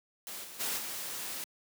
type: noise with level steps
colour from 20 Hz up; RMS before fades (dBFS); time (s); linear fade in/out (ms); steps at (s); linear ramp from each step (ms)
white; -42 / -47 / -34 / -39; 0.27-1.44; 0; 0.43 / 0.59 / 0.77; 20
effects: high-pass 150 Hz 12 dB/octave